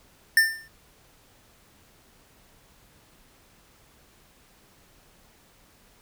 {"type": "tone with exponential decay", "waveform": "square", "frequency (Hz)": 1794, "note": "A6", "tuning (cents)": 33, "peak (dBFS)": -13, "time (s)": [0.37, 0.68], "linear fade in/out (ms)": 2, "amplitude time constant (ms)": 67, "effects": ["pink hiss -58 dBFS RMS until 6.01 s"]}